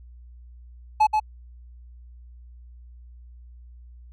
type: tone with echo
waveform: triangle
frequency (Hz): 858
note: A5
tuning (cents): -44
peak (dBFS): -12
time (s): 1-1.07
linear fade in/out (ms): 10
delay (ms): 130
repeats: 1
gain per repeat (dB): -4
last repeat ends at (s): 1.2
effects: added 60 Hz sine -43 dBFS peak until 4.12 s